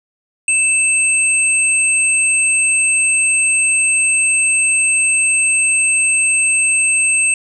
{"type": "tone pair together", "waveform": "sine", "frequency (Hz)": [2637, 8331], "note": ["E7", "C9"], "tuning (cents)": [0, -9], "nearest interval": "octave + minor sixth", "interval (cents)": 1991, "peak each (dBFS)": -14, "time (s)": [0.48, 7.34], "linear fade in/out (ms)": 2, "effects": []}